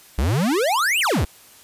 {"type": "exponential two-way sweep", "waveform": "square", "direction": "up then down", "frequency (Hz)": [57, 3136, 57], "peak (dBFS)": -18, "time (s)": [0.18, 1.25], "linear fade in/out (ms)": 5, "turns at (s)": 1, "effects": ["white hiss -48 dBFS RMS until 1.63 s", "resampled to 32000 Hz"]}